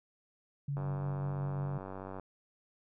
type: tone with tremolo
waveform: sine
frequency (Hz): 141.3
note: C#3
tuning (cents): +34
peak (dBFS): -32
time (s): 0.68-1.78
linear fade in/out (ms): 5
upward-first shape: sine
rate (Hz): 5.6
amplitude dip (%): 25
type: click train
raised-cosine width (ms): 1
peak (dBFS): -29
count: 137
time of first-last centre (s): 0.77-2.197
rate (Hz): 95.3
effects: none